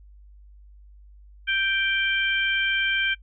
harmonic tone, 784 Hz, G5, in tune, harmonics 2 / 3 / 4, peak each -24 / -26 / -27 dBFS, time 1.47-3.15 s, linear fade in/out 20 ms, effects noise-tail reverb RT60 0.1 s tail -23 dB re dry + added 50 Hz sine -46 dBFS peak until 3.22 s

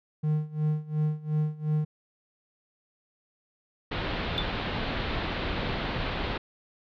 triangle tone with tremolo, 152.9 Hz, D#3, 30 cents flat, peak -20 dBFS, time 0.23-1.85 s, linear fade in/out 10 ms, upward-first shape sine, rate 2.8 Hz, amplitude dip 90%
pink low-pass noise, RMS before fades -31 dBFS, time 3.91-6.38 s, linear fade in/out 10 ms, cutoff 4100 Hz, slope 48 dB/octave
sine tone with exponential decay, 3520 Hz, A7, in tune, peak -23 dBFS, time 4.38-4.49 s, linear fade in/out 0 ms, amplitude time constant 22 ms
effects none

